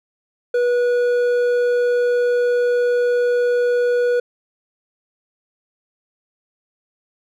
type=tone with hard clipping; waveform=triangle; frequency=486.8 Hz; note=B4; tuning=25 cents flat; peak=-16 dBFS; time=0.54-4.2 s; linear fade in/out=5 ms; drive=9 dB; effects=none